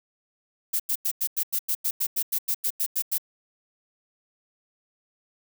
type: noise bursts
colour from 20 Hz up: violet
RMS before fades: -25 dBFS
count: 16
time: 0.73-3.182 s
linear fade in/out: 10 ms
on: 67 ms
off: 92 ms
effects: none